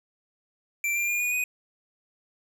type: tone with pitch steps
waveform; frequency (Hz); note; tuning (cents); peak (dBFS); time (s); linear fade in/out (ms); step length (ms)
square; 2349 / 2383 / 2418 / 2453 / 2489; D7 / D7 / D7 / D#7 / D#7; 0 / +25 / +50 / -25 / 0; -25; 0.84-1.44; 2; 120
effects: none